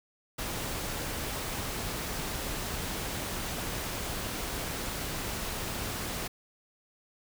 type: noise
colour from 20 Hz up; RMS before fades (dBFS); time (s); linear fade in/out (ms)
pink; -35; 0.38-6.28; 10
effects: none